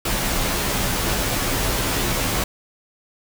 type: noise with comb filter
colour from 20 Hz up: pink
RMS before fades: -22 dBFS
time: 0.05-2.44 s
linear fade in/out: 5 ms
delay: 13 ms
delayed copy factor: -0.65
effects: none